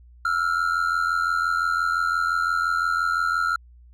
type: ring-modulated tone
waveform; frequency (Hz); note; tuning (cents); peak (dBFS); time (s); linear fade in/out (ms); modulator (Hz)
triangle; 1374; F6; -29; -15; 0.25-3.56; 0; 42.9
effects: added 60 Hz sine -46 dBFS peak until 3.93 s + MP3 64 kbps